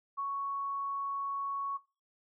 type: tone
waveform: sine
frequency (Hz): 1111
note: C#6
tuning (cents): +4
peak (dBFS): -32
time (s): 0.17-1.78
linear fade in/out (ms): 20
effects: noise-tail reverb RT60 0.3 s tail -19 dB re dry